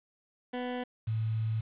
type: tone pair in turn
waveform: 20% pulse / sine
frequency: 248.2 / 110.56 Hz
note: B3 / A2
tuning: +9 / +9 cents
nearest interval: octave + major second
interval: 1400 cents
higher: first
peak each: -28 dBFS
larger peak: neither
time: 0.53-0.84 / 1.07-1.61 s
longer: second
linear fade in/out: 10 ms
effects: resampled to 8000 Hz + 9-bit